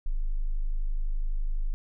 sine tone, 25.96 Hz, G#0, in tune, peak -24 dBFS, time 0.06-1.74 s, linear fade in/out 0 ms, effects none

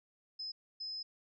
sine tone bursts at uneven times, 5100 Hz, D#8, 42 cents sharp, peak -39 dBFS, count 2, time 0.39-0.52 / 0.8-1.03 s, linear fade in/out 10 ms, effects none

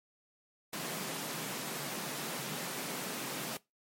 pink high-pass noise, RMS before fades -39 dBFS, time 0.73-3.57 s, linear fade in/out 2 ms, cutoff 130 Hz, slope 96 dB/octave, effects noise-tail reverb RT60 0.2 s tail -21 dB re dry + MP3 64 kbps

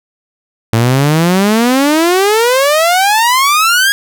sawtooth exponential sweep, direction up, 110 to 1661.2 Hz, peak -4 dBFS, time 0.73-3.92 s, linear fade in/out 0 ms, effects none

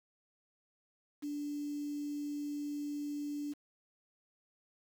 sine tone with quantisation, 291.7 Hz, D4, 12 cents flat, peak -36 dBFS, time 1.22-3.54 s, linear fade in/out 20 ms, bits 9, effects none

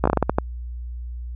slowing click train, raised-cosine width 1 ms, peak -3 dBFS, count 9, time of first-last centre 0.04-0.385 s, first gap 15 ms, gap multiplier 1.29, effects added 60 Hz sine -29 dBFS peak until 1.35 s

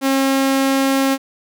sawtooth tone, 270.1 Hz, C#4, 45 cents flat, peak -10 dBFS, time 0.01-1.18 s, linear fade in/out 50 ms, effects none

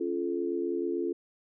sine chord, Db augmented, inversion none, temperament just, 277.2 / 346.5 / 433.1 Hz, Db4 / F4 / A4, 0 / -14 / -27 cents, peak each -35 / -30 / -34 dBFS, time 0-1.13 s, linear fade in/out 10 ms, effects none

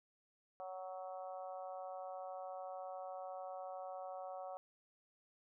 harmonic tone, 186.2 Hz, F#3, 11 cents sharp, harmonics 3 / 4 / 5 / 6 / 7, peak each -48 / -47 / -58 / -56 / -59 dBFS, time 0.6-4.57 s, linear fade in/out 0 ms, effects none

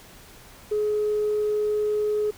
sine tone, 421.9 Hz, G#4, 27 cents sharp, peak -20 dBFS, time 0.71-2.31 s, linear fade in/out 10 ms, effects tanh soft clip ceiling -17 dBFS + pink hiss -48 dBFS RMS until 2.37 s

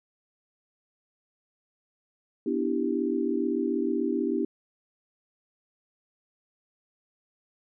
sine chord, E minor seventh, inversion second, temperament equal, 246.9 / 293.7 / 329.6 / 392 Hz, B3 / D4 / E4 / G4, 0 / 0 / 0 / 0 cents, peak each -30 dBFS, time 2.46-4.45 s, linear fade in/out 5 ms, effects none

